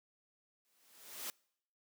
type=noise with exponential growth; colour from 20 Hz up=white; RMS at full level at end=-40 dBFS; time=0.65-1.3 s; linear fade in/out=0 ms; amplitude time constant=140 ms; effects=noise-tail reverb RT60 0.7 s tail -26 dB re dry + high-pass 200 Hz 12 dB/octave